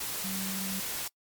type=tone in noise; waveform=sine; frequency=191.4 Hz; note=G3; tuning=41 cents flat; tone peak=-35 dBFS; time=0.24-0.8 s; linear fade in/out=5 ms; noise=white; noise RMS=-35 dBFS; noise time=0-1.08 s; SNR=-3 dB; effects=noise-tail reverb RT60 0.1 s tail -26 dB re dry + MP3 96 kbps